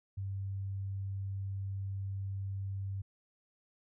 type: tone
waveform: sine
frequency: 97.6 Hz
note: G2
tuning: 7 cents flat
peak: -35 dBFS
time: 0.17-3.02 s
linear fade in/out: 10 ms
effects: none

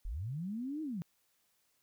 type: linear two-way sweep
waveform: sine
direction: up then down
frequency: 32.7 to 320.7 to 156.3 Hz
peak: -36 dBFS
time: 0.05-1.02 s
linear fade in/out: 0 ms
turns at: 0.82 s
effects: white hiss -75 dBFS RMS until 1.82 s

